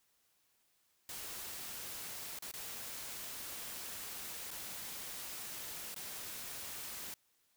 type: noise with dropouts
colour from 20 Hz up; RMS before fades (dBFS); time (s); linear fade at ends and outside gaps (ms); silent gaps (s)
white; -45; 1.09-7.14; 1; 2.388-2.423 / 2.514-2.538 / 4.506-4.512 / 5.944-5.962
effects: white hiss -75 dBFS RMS until 7.56 s